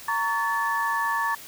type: tone cluster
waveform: sine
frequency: 921 / 1126 / 1743 Hz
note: A#5 / C#6 / A6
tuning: -21 / +27 / -17 cents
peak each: -27 dBFS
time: 0.08-1.35 s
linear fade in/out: 5 ms
effects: white hiss -43 dBFS RMS until 1.47 s